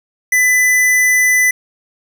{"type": "tone", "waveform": "square", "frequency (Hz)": 2000, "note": "B6", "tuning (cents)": 21, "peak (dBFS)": -10, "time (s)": [0.32, 1.51], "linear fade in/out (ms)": 5, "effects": []}